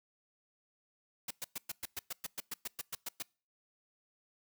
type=noise bursts; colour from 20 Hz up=white; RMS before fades=-39 dBFS; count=15; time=1.28-3.225 s; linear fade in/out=5 ms; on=27 ms; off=110 ms; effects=noise-tail reverb RT60 0.4 s tail -26 dB re dry